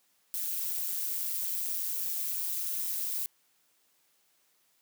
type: noise with amplitude modulation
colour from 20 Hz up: violet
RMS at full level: -30 dBFS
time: 0.34-3.26 s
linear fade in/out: 0 ms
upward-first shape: sine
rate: 178 Hz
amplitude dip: 70%
effects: white hiss -70 dBFS RMS until 4.81 s + high-pass 150 Hz 12 dB/octave